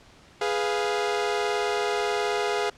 sawtooth chord, F diminished, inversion first, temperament equal, 415.3 / 493.9 / 698.5 Hz, Ab4 / Cb5 / F5, 0 / 0 / 0 cents, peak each -22 / -27 / -26 dBFS, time 0.41-2.7 s, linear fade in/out 5 ms, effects pink hiss -53 dBFS RMS until 2.77 s + low-pass 6000 Hz 12 dB/octave

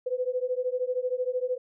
sine beating tone pair, 497.1 / 510.1 Hz, B4 / C5, +11 / -44 cents, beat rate 13 Hz, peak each -29 dBFS, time 0.06-1.58 s, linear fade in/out 10 ms, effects none

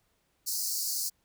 pink high-pass noise, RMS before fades -32 dBFS, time 0.46-1.1 s, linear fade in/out 20 ms, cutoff 4400 Hz, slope 96 dB/octave, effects pink hiss -73 dBFS RMS until 1.24 s

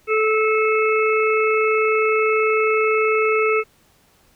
harmonic tone, 435.4 Hz, A4, 18 cents flat, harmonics 1 / 3 / 5 / 6, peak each -17 / -22 / -24 / -25 dBFS, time 0.07-3.64 s, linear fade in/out 50 ms, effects pink hiss -57 dBFS RMS until 4.35 s

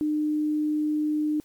sine tone, 302.9 Hz, D#4, 46 cents flat, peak -22 dBFS, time 0.01-1.4 s, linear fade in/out 0 ms, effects white hiss -60 dBFS RMS until 1.44 s + MP3 96 kbps

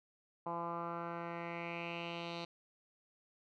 10% pulse tone with low-pass filter sweep, 170 Hz, F3, 46 cents flat, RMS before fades -42 dBFS, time 0.46-2.45 s, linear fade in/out 5 ms, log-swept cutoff 970 to 3900 Hz, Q 4, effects none

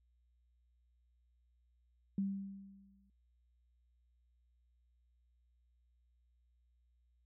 sine tone with exponential decay, 196.1 Hz, G3, 1 cent sharp, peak -31 dBFS, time 2.18-3.1 s, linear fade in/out 2 ms, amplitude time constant 200 ms, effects added 60 Hz sine -70 dBFS peak until 7.25 s

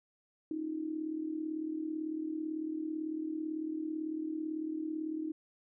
sine tone with amplitude modulation, 313.6 Hz, D#4, 14 cents sharp, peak -31 dBFS, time 0.51-5.32 s, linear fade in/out 2 ms, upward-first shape sine, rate 38 Hz, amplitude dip 70%, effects none

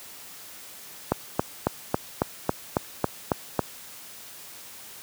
click train, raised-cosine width 1 ms, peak -6 dBFS, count 10, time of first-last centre 1.12-3.593 s, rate 3.64 Hz, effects white hiss -44 dBFS RMS until 5.02 s + high-pass 80 Hz 12 dB/octave

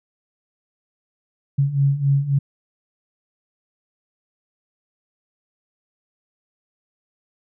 sine beating tone pair, 137.1 / 140.8 Hz, C#3 / C#3, -19 / +27 cents, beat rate 3.7 Hz, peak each -21 / -17 dBFS, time 1.58-2.39 s, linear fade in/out 10 ms, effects none

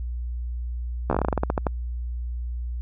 slowing click train, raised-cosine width 1 ms, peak -8 dBFS, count 15, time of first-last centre 1.1-1.668 s, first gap 13 ms, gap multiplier 1.16, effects added 60 Hz sine -27 dBFS peak until 2.81 s

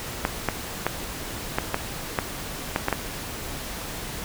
clicks, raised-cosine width 0.5 ms, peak -6 dBFS, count 9, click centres 0.251 / 0.487 / 0.866 / 1.585 / 1.744 / 2.188 / 2.761 / 2.884 / 2.927 s, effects pink hiss -34 dBFS RMS until 4.24 s

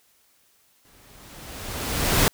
pink noise with exponential growth, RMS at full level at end -17 dBFS, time 0.85-2.28 s, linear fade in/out 0 ms, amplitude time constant 310 ms, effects white hiss -62 dBFS RMS until 2.33 s

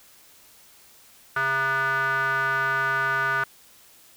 square tone with band-pass filter, 134.4 Hz, C3, 47 cents sharp, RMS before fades -24 dBFS, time 1.36-3.44 s, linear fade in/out 5 ms, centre 1400 Hz, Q 7.9, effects white hiss -53 dBFS RMS until 4.16 s

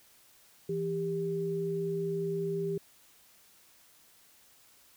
sine tone pair together, 165.9 / 397.1 Hz, E3 / G4, +11 / +22 cents, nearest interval octave + minor third, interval 1511 cents, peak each -35 / -31 dBFS, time 0.69-2.78 s, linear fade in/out 5 ms, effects white hiss -61 dBFS RMS until 4.96 s

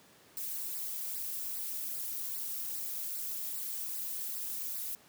violet noise with flanger, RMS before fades -38 dBFS, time 0.37-4.95 s, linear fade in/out 0 ms, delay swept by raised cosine 0.3 to 2.9 ms, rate 2.5 Hz, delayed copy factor -0.8, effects pink hiss -60 dBFS RMS until 5.08 s + high-pass 150 Hz 12 dB/octave

